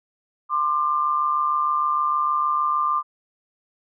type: tone pair together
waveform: sine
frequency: 1046.5 / 1193 Hz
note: C6 / D6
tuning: 0 / +27 cents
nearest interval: major second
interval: 227 cents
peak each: -24 / -20 dBFS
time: 0.49-3.03 s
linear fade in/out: 50 ms
effects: none